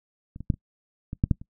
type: clicks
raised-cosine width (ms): 5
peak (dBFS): -27 / -24 / -9 / -26 / -20 / -8 / -8 / -28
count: 8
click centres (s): 0.361 / 0.406 / 0.502 / 0.54 / 1.131 / 1.239 / 1.312 / 1.415
effects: noise-tail reverb RT60 0.1 s tail -22 dB re dry